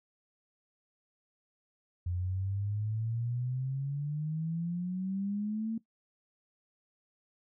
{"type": "exponential sweep", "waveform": "sine", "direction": "up", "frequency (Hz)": [87.2, 227.6], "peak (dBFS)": -31, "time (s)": [2.06, 5.78], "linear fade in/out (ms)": 5, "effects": ["noise-tail reverb RT60 0.1 s tail -17 dB re dry"]}